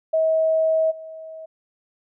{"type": "tone with level steps", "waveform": "sine", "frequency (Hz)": 640, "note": "D#5", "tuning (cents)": 49, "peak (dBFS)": [-16, -34], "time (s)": [0.13, 1.46], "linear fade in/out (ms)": 10, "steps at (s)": 0.9, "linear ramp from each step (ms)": 20, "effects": []}